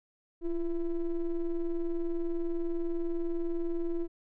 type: ring-modulated tone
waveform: triangle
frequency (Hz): 165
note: E3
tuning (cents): +2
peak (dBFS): -23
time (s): 0.41-4.08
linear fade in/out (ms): 50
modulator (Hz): 175
effects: tanh soft clip ceiling -19 dBFS